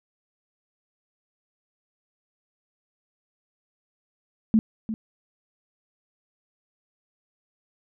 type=tone with echo; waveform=sine; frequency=220.3 Hz; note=A3; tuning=2 cents sharp; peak=-14 dBFS; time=4.54-4.59 s; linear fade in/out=0 ms; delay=350 ms; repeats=1; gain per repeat=-12 dB; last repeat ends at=4.94 s; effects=none